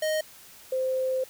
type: tone pair in turn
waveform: square / sine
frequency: 622.3 / 519.5 Hz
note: D#5 / C5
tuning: 0 / -12 cents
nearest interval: minor third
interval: 312 cents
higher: first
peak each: -25 / -24 dBFS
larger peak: second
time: 0.02-0.21 / 0.72-1.24 s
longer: second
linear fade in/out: 5 ms
effects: white hiss -50 dBFS RMS until 1.29 s